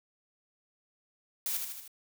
blue noise with echo, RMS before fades -33 dBFS, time 1.46-1.57 s, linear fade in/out 0 ms, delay 77 ms, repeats 4, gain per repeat -4 dB, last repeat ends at 1.878 s, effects none

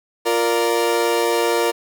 30% pulse chord, Bb major, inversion second, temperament equal, 349.2 / 466.2 / 587.3 Hz, F4 / Bb4 / D5, 0 / 0 / 0 cents, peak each -19 / -16 / -22 dBFS, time 0.25-1.72 s, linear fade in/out 20 ms, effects none

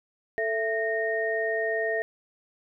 sine tone cluster, 442.7 / 665 / 1848 Hz, A4 / E5 / A#6, +11 / +15 / -16 cents, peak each -29 dBFS, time 0.38-2.02 s, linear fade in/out 0 ms, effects none

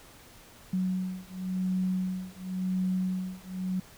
sine beating tone pair, 185 / 185.93 Hz, F#3 / F#3, 0 / +9 cents, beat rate 0.93 Hz, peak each -31 dBFS, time 0.73-3.8 s, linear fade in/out 5 ms, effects pink hiss -53 dBFS RMS until 3.97 s

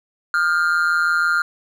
triangle tone with amplitude modulation, 1400 Hz, F6, 4 cents sharp, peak -10 dBFS, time 0.34-1.42 s, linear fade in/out 2 ms, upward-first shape sine, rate 166 Hz, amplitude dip 80%, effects none

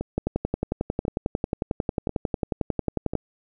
two click trains, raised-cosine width 2 ms, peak -10 / -15 dBFS, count 34 / 4, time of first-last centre 0.18-3.153 / 0.01-3.135 s, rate 11.1 / 0.96 Hz, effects none

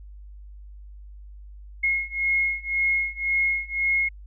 sine beating tone pair, 2159 / 2160.9 Hz, C#7 / C#7, -46 / -45 cents, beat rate 1.9 Hz, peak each -25 / -24 dBFS, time 1.83-4.09 s, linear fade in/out 10 ms, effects added 50 Hz sine -40 dBFS peak until 4.26 s

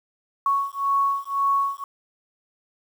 sine beating tone pair, 1108.7 / 1110.6 Hz, C#6 / C#6, 0 / +3 cents, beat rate 1.9 Hz, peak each -23 dBFS, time 0.46-1.84 s, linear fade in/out 2 ms, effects 8-bit

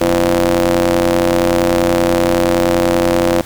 sawtooth ring-modulated tone, 90.5 Hz, F#2, 38 cents flat, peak -4 dBFS, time 0.01-3.41 s, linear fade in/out 0 ms, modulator 425 Hz, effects pink hiss -34 dBFS RMS until 3.45 s

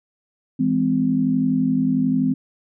sine chord, E augmented, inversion none, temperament just, 164.81 / 206 / 257.5 Hz, E3 / G#3 / B#3, 0 / -14 / -28 cents, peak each -24 / -23 / -18 dBFS, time 0.59-2.34 s, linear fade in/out 10 ms, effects none

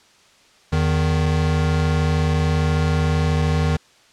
square tone pair together, 82.41 / 155.56 Hz, E2 / D#3, 0 / 0 cents, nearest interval major seventh, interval 1100 cents, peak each -20 dBFS, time 0.72-3.77 s, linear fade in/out 10 ms, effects white hiss -53 dBFS RMS until 4.12 s + low-pass 6000 Hz 12 dB/octave

